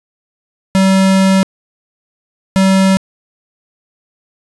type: tone bursts at uneven times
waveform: square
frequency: 191.5 Hz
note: G3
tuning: 40 cents flat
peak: -8 dBFS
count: 2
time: 0.75-1.43 / 2.56-2.97 s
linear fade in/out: 0 ms
effects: resampled to 24000 Hz + 8-bit